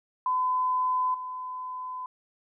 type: tone with level steps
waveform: sine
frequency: 1013 Hz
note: B5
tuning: 44 cents sharp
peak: -23 / -33 dBFS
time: 0.26-2.06 s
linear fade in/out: 2 ms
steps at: 1.14 s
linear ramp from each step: 5 ms
effects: none